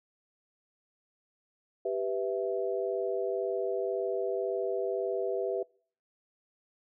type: chord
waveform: sine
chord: E minor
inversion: first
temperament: equal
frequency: 392 / 493.9 / 659.3 Hz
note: G4 / B4 / E5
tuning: 0 / 0 / 0 cents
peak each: -32 / -33 / -34 dBFS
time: 1.85-5.63 s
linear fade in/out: 5 ms
effects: noise-tail reverb RT60 0.5 s tail -26 dB re dry